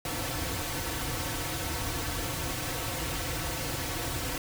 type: noise with comb filter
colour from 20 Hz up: pink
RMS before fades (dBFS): -33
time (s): 0.05-4.38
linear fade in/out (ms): 2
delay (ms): 4.9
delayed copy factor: -1
effects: none